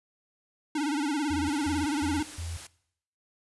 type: tone with vibrato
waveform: square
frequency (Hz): 293.7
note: D4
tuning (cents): 0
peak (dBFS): -27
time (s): 0.75-2.23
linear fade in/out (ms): 5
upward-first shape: sine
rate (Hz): 18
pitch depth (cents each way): 110
type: tone bursts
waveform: sine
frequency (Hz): 84.2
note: E2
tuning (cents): +37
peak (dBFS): -33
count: 4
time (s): 1.3-2.57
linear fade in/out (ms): 5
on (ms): 190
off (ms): 170
type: noise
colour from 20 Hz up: white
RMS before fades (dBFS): -43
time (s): 1.46-2.67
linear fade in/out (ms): 5
effects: noise-tail reverb RT60 0.7 s tail -20 dB re dry + resampled to 24000 Hz